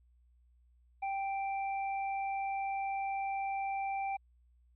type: tone with hard clipping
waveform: sine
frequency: 784 Hz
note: G5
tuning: in tune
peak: -35 dBFS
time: 1.02-4.17 s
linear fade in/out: 10 ms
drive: 13 dB
effects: added 60 Hz sine -63 dBFS peak until 4.75 s + resampled to 8000 Hz